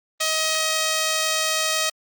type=tone; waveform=5% pulse; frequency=632 Hz; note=D#5; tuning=27 cents sharp; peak=-9 dBFS; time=0.2-1.9 s; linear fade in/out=10 ms; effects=Opus 24 kbps